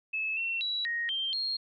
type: tone with pitch steps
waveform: sine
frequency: 2601 / 2711 / 3914 / 1872 / 3155 / 4246 Hz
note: E7 / E7 / B7 / A#6 / G7 / C8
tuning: -24 / +48 / -16 / +7 / +10 / +25 cents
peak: -29 dBFS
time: 0.13-1.57 s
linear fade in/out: 10 ms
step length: 240 ms
effects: none